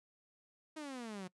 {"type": "exponential sweep", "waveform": "sawtooth", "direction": "down", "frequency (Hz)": [319, 178.1], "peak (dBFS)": -39, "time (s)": [0.76, 1.28], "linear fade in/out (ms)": 10, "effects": ["noise-tail reverb RT60 0.1 s tail -23 dB re dry", "resampled to 24000 Hz"]}